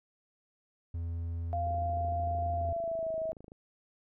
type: tone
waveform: triangle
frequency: 84.2 Hz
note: E2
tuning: 37 cents sharp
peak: -31 dBFS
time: 0.94-2.73 s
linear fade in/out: 5 ms
type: tone with pitch glide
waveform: sine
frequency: 693 to 642.9 Hz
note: F5 to E5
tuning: -14 to -43 cents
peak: -31 dBFS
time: 1.53-3.32 s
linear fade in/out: 0 ms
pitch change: -129 cents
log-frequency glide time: 2.54-3.15 s
type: click train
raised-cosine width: 2 ms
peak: -36 dBFS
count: 50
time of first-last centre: 1.67-3.519 s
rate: 26.5 Hz
effects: none